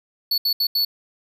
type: tone bursts at uneven times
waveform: square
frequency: 4435 Hz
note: C#8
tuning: in tune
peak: -18 dBFS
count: 4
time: 0.31-0.38 / 0.45-0.53 / 0.6-0.67 / 0.75-0.85 s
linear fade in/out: 5 ms
effects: none